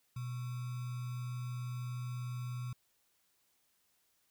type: tone with sample-and-hold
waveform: sine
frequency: 123.47 Hz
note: B2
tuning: in tune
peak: -37 dBFS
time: 0.16-2.73 s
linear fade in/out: 5 ms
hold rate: 1225 Hz
effects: white hiss -75 dBFS RMS until 4.3 s